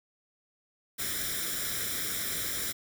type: noise with comb filter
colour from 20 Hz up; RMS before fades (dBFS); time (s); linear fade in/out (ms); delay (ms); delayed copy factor
white; -33; 0.98-2.73; 20; 0.55; +0.75
effects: none